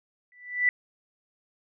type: tone with exponential growth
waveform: sine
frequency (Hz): 1975.5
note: B6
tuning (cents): 0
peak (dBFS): -16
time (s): 0.32-0.69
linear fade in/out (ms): 1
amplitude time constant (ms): 79
effects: none